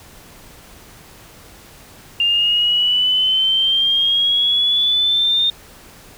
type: exponential sweep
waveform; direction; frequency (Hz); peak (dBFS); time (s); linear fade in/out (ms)
sine; up; 2794 to 3646; -13; 2.2-5.5; 2
effects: pink hiss -43 dBFS RMS until 6.17 s